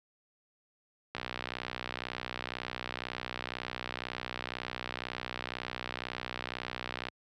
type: click train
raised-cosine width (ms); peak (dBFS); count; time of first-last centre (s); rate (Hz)
0.3; -19; 369; 1.15-7.085; 62
effects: high-pass 80 Hz 12 dB/octave